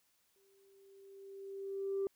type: tone with exponential growth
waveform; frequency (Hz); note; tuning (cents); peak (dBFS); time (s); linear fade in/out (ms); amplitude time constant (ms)
sine; 392; G4; 0; -30; 0.36-2.07; 1; 370
effects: tanh soft clip ceiling -29 dBFS + white hiss -75 dBFS RMS until 2.15 s